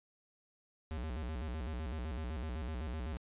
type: tone with vibrato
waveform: square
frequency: 69.3 Hz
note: C#2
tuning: in tune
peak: -38 dBFS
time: 0.91-3.17 s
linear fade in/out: 0 ms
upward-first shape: square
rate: 7.9 Hz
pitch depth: 230 cents each way
effects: resampled to 8000 Hz